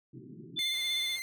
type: band-pass noise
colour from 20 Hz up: pink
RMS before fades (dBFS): -48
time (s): 0.13-0.6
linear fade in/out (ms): 5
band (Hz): 120 to 390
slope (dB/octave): 96
type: tone with tremolo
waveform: sine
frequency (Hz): 3520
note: A7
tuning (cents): 0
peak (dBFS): -29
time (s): 0.56-1.17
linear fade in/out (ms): 20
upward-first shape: sine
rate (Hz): 3.2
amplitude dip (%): 30
type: tone with vibrato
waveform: sawtooth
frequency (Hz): 2100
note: C7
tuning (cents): +6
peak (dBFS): -32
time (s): 0.59-1.22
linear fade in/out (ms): 0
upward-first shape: sine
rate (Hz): 16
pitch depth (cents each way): 31
type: click train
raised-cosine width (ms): 0.2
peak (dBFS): -35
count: 43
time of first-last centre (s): 0.74-1.192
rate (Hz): 92.9
effects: none